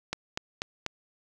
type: click train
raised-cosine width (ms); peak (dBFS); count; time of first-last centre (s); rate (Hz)
0.2; -13; 4; 0.13-0.863; 4.09
effects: none